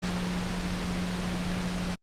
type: tone in noise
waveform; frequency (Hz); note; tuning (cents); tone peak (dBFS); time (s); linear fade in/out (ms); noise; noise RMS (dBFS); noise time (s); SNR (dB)
sine; 179.5; F3; +48; -30; 0.02-1.96; 20; pink; -33; 0.02-1.96; 0
effects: low-pass 6000 Hz 12 dB/octave + Opus 48 kbps